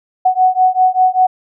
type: beating tone pair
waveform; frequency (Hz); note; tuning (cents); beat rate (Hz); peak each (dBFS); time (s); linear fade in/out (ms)
sine; 740 / 745.1; F#5 / F#5; 0 / +12; 5.1; -12; 0.25-1.27; 10
effects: none